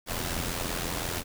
pink noise with amplitude modulation, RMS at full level -29 dBFS, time 0.06-1.24 s, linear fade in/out 50 ms, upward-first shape sine, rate 85.7 Hz, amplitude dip 65%, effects none

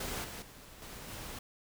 pink noise with level steps, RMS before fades -38 / -44 / -53 / -47 / -44 dBFS, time 0-1.39 s, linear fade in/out 5 ms, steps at 0.24 / 0.42 / 0.82 / 1.08 s, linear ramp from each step 2 ms, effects none

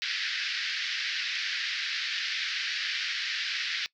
pink band-pass noise, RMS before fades -32 dBFS, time 0.02-3.86 s, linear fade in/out 0 ms, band 1600 to 5200 Hz, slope 48 dB/octave, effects noise-tail reverb RT60 0.1 s tail -21 dB re dry

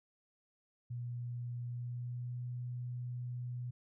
sine tone with pitch glide, 121 to 122.97 Hz, B2 to B2, -35 to -7 cents, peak -38 dBFS, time 0.9-3.71 s, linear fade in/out 10 ms, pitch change +28 cents, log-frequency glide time 1.64-2.41 s, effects none

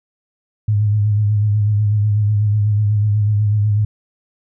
sine tone with vibrato, 104.8 Hz, G#2, 16 cents sharp, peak -12 dBFS, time 0.68-3.85 s, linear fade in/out 5 ms, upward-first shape sine, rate 8.1 Hz, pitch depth 43 cents each way, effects none

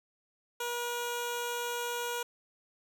10% pulse tone with notch filter, 479.8 Hz, A#4, 50 cents sharp, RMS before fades -35 dBFS, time 0.6-2.23 s, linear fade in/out 5 ms, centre 2000 Hz, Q 1.9, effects none

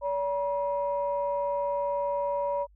sine tone pair together, 571.4 / 961 Hz, D5 / B5, -48 / -48 cents, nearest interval major sixth, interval 900 cents, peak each -27 / -30 dBFS, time 0.01-2.67 s, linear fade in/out 50 ms, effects tanh soft clip ceiling -18 dBFS + added 50 Hz sine -55 dBFS peak until 2.75 s

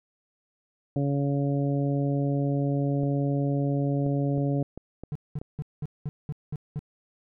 harmonic tone, 140.8 Hz, C#3, 27 cents sharp, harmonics 1 / 2 / 3 / 4 / 5, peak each -25 / -28 / -35 / -34 / -40 dBFS, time 0.96-4.63 s, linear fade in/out 2 ms
clicks, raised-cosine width 2 ms, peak -24 dBFS, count 6, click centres 3.034 / 4.064 / 4.379 / 4.776 / 5.036 / 5.415 s
triangle tone bursts, 148.4 Hz, D3, 18 cents sharp, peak -26 dBFS, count 8, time 5.12-6.792 s, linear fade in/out 0 ms, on 34 ms, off 200 ms
effects none

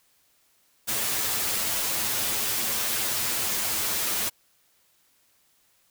white noise with comb filter, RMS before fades -27 dBFS, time 0.87-4.3 s, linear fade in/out 20 ms, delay 9.1 ms, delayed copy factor +0.85, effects white hiss -65 dBFS RMS until 5.9 s

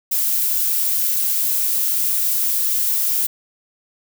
violet noise, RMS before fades -19 dBFS, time 0.11-3.27 s, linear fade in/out 10 ms, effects none

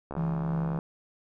click train, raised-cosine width 1 ms, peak -22 dBFS, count 49, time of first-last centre 0.11-0.789 s, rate 70.7 Hz
triangle tone with tremolo, 164.81 Hz, E3, in tune, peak -24 dBFS, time 0.17-0.79 s, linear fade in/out 2 ms, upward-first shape sine, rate 3.1 Hz, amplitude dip 25%
effects none

